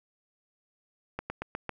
slowing click train, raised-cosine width 0.5 ms, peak -18 dBFS, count 5, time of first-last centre 1.19-1.693 s, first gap 110 ms, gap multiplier 1.09, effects 10-bit

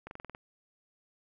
slowing click train, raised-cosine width 0.5 ms, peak -28 dBFS, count 7, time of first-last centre 0.07-0.349 s, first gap 41 ms, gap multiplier 1.05, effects none

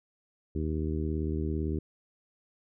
harmonic tone, 77.78 Hz, D#2, in tune, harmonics 1 / 2 / 3 / 4 / 5 / 6, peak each -31 / -36 / -37 / -36 / -37 / -49 dBFS, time 0.55-1.79 s, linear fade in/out 5 ms, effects none

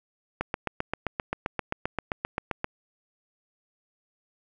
click train, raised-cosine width 0.5 ms, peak -12 dBFS, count 18, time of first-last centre 0.41-2.644 s, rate 7.61 Hz, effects none

